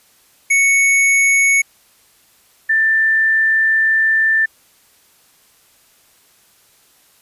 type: tone pair in turn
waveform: square / sine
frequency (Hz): 2217 / 1777.1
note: C#7 / A6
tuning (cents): 0 / +17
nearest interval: major third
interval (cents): 383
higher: first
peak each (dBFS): -11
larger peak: neither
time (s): 0.5-1.62 / 2.69-4.46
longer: second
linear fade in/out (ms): 10
effects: white hiss -53 dBFS RMS until 7.21 s + resampled to 32000 Hz